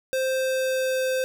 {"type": "tone with pitch glide", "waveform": "square", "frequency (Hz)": [523.3, 518.8], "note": ["C5", "C5"], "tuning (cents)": [0, -15], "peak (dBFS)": -23, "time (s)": [0.13, 1.24], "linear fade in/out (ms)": 0, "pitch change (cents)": -15, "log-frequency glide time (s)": [0.34, 1.08], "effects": []}